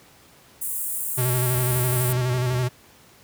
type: high-pass noise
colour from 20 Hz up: pink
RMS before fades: -28 dBFS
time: 0.61-2.13 s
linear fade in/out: 10 ms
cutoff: 8300 Hz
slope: 48 dB/octave
type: tone with vibrato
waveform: square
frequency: 125.3 Hz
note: B2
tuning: 25 cents sharp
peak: -21 dBFS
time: 1.17-2.69 s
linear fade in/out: 20 ms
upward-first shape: square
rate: 12 Hz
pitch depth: 34 cents each way
type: noise with tremolo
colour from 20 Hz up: brown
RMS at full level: -31 dBFS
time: 1.52-2.65 s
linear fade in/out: 10 ms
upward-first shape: triangle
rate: 5.2 Hz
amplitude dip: 55%
effects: pink hiss -52 dBFS RMS until 3.23 s + high-pass 80 Hz 12 dB/octave